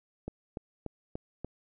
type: click train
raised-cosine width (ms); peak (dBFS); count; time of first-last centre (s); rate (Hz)
2; -23; 5; 0.28-1.446; 3.43
effects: none